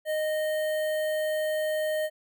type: tone with notch filter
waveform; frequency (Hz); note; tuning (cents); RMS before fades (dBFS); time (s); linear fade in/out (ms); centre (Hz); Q
square; 618; D#5; -12; -28; 0.05-2.1; 50; 5500; 0.81
effects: none